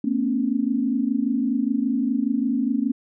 sine tone cluster, 227.1 / 254 / 279.1 Hz, A#3 / B3 / C#4, -45 / +49 / +12 cents, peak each -24 dBFS, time 0.04-2.92 s, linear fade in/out 5 ms, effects none

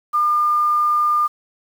sine tone with quantisation, 1205 Hz, D6, 44 cents sharp, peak -14 dBFS, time 0.13-1.28 s, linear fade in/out 20 ms, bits 7, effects none

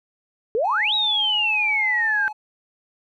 sine exponential two-way sweep, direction up then down, 415.3 to 3879 to 1546 Hz, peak -18 dBFS, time 0.55-2.28 s, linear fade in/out 0 ms, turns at 0.94 s
triangle tone with pitch glide, 846 to 851.9 Hz, G#5 to G#5, +32 to +44 cents, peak -28 dBFS, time 0.64-2.33 s, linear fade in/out 10 ms, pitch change +12 cents, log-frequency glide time 1.15-2.14 s
effects none

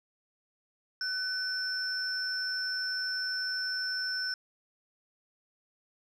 sine tone pair together, 1506 / 5356 Hz, F#6 / E8, +30 / +27 cents, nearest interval octave + minor seventh, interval 2197 cents, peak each -33 / -32 dBFS, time 1.01-4.34 s, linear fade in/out 2 ms, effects tanh soft clip ceiling -23 dBFS

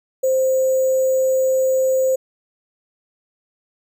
sine tone with sample-and-hold, 523.3 Hz, C5, in tune, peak -14 dBFS, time 0.23-2.16 s, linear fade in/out 10 ms, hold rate 7350 Hz, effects none

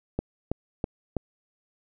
click train, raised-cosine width 2 ms, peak -13 dBFS, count 4, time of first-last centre 0.19-1.167 s, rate 3.07 Hz, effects none

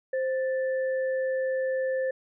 sine tone pair together, 523 / 1759.2 Hz, C5 / A6, -1 / -1 cents, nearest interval octave + major sixth, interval 2100 cents, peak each -25 / -37 dBFS, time 0.13-2.11 s, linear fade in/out 5 ms, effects none

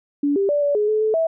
sine tone with pitch steps, 287 / 395.2 / 583 / 575 / 419.2 / 430.3 / 434.8 / 652 Hz, D4 / G4 / D5 / D5 / G#4 / A4 / A4 / E5, -40 / +14 / -13 / -37 / +16 / -39 / -21 / -19 cents, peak -16 dBFS, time 0.23-1.27 s, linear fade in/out 5 ms, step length 130 ms, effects none

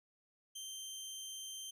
20% pulse tone, 3136 Hz, G7, in tune, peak -39 dBFS, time 0.55-1.71 s, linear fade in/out 10 ms, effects none

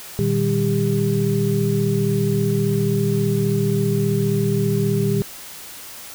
sine tone cluster, 117.6 / 152.7 / 196.3 / 399.1 Hz, A#2 / D#3 / G3 / G4, +16 / -32 / +3 / +31 cents, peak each -22 dBFS, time 0.19-5.22 s, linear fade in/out 0 ms, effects white hiss -37 dBFS RMS until 6.14 s

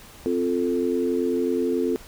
sine chord, F major, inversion second, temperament equal, 261.6 / 349.2 / 440 Hz, C4 / F4 / A4, 0 / 0 / 0 cents, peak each -25 dBFS, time 0.26-1.96 s, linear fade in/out 0 ms, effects pink hiss -46 dBFS RMS until 2.07 s

